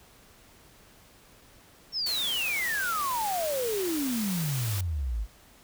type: exponential sweep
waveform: sine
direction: down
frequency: 5510 to 48.63 Hz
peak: -27 dBFS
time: 1.92-5.27 s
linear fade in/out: 50 ms
type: noise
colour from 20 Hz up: white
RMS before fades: -36 dBFS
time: 2.06-4.81 s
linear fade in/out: 5 ms
effects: pink hiss -56 dBFS RMS until 5.63 s